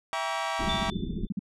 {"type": "chord", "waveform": "sawtooth", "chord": "E diminished seventh", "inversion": "none", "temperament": "just", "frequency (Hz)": [659.3, 791.1, 949.3, 1139.2], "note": ["E5", "G5", "Bb5", "Db6"], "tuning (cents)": [0, 16, 31, 47], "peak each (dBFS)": -30, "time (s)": [0.13, 0.9], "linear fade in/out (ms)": 0}
{"type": "low-pass noise", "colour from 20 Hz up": "pink", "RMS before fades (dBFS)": -34, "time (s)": [0.59, 1.27], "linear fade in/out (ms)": 10, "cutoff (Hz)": 410, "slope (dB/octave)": 96}
{"type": "tone bursts", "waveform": "sine", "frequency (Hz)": 198.1, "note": "G3", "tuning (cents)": 18, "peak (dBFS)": -26, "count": 11, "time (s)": [0.67, 1.393], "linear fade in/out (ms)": 5, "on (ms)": 23, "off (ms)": 47}
{"type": "tone with exponential decay", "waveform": "sine", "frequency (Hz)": 3526, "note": "A7", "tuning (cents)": 3, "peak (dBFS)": -27, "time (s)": [0.69, 1.29], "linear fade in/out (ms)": 2, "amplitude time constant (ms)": 130}
{"effects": ["low-pass 6000 Hz 12 dB/octave"]}